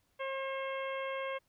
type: harmonic tone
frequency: 537 Hz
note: C5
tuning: 45 cents sharp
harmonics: 1 / 2 / 3 / 4 / 5 / 6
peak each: -37 / -41 / -46 / -44 / -49 / -51 dBFS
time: 0.19-1.39 s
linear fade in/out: 20 ms
effects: pink hiss -75 dBFS RMS until 1.48 s